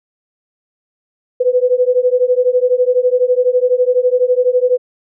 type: beating tone pair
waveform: sine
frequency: 493.9 / 505.9 Hz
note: B4 / B4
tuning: 0 / +42 cents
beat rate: 12 Hz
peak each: -13 dBFS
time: 1.4-4.78 s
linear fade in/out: 10 ms
effects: none